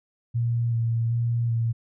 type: tone with vibrato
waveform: sine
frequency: 116.54 Hz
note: A#2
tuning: in tune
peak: -21 dBFS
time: 0.34-1.73 s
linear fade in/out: 20 ms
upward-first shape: square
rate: 1.3 Hz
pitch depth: 18 cents each way
effects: none